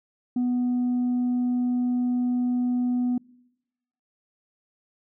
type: tone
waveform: sine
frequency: 246.9 Hz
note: B3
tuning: in tune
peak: -19 dBFS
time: 0.36-3.18 s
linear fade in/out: 5 ms
effects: noise-tail reverb RT60 0.9 s tail -26 dB re dry + tanh soft clip ceiling -20 dBFS